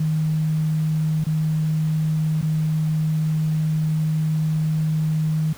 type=tone with dropouts; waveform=sine; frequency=156.3 Hz; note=D#3; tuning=8 cents sharp; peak=-18 dBFS; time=0-5.53 s; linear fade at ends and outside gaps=5 ms; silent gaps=1.241-1.266 / 2.414-2.426 s; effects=pink hiss -43 dBFS RMS until 5.57 s

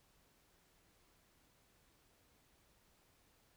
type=silence; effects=pink hiss -72 dBFS RMS until 3.56 s

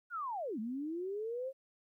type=linear two-way sweep; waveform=sine; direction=down then up; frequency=1480 to 208.2 to 543 Hz; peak=-36 dBFS; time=0.1-1.53 s; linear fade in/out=50 ms; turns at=0.59 s; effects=13-bit

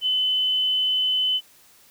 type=tone; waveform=sine; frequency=3026 Hz; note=F#7; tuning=38 cents sharp; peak=-19 dBFS; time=0.01-1.41 s; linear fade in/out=50 ms; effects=white hiss -54 dBFS RMS until 1.9 s

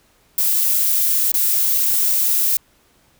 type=noise with dropouts; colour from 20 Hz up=violet; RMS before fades=-17 dBFS; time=0.38-2.57 s; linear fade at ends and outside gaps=2 ms; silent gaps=1.318-1.34 s; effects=pink hiss -57 dBFS RMS until 3.19 s

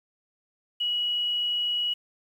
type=tone; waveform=sine; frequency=2917 Hz; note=F#7; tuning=25 cents flat; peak=-24 dBFS; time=0.8-1.94 s; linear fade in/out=10 ms; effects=9-bit

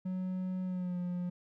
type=tone with pitch glide; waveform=triangle; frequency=185 to 177.87 Hz; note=F#3 to F3; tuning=0 to +32 cents; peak=-31 dBFS; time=0.05-1.3 s; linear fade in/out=10 ms; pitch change=-68 cents; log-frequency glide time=0.64-0.97 s; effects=none

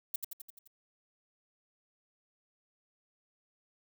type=noise with echo; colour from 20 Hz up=violet; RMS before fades=-33 dBFS; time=0.14-0.16 s; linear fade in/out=5 ms; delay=86 ms; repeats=6; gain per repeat=-4 dB; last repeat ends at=0.676 s; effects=none

